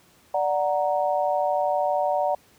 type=chord; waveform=sine; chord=D augmented; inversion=none; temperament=equal; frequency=587.3 / 740 / 932.3 Hz; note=D5 / F#5 / A#5; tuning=0 / 0 / 0 cents; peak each=-24 / -24 / -28 dBFS; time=0.34-2.35 s; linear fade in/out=5 ms; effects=pink hiss -57 dBFS RMS until 2.58 s + high-pass 80 Hz 12 dB/octave